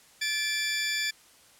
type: tone pair together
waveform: 20% pulse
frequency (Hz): 1733.9 / 2349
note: A6 / D7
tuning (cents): -26 / 0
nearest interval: perfect fourth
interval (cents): 526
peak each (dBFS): -25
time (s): 0.21-1.11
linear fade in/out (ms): 10
effects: white hiss -57 dBFS RMS until 1.59 s + low-pass 11000 Hz 12 dB/octave